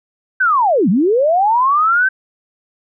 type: linear two-way sweep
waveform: sine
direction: down then up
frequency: 1568 to 164.81 to 1568 Hz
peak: -10 dBFS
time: 0.4-2.09 s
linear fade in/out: 10 ms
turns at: 0.89 s
effects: none